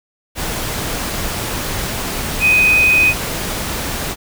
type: tone in noise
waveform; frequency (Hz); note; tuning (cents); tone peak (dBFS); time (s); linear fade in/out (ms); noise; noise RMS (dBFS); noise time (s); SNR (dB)
sine; 2503; D#7; +10; -9; 2.4-3.14; 50; pink; -22; 0.35-4.16; +10
effects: none